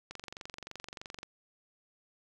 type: click train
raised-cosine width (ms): 0.2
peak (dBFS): -25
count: 27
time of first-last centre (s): 0.11-1.231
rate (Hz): 23.2
effects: 10-bit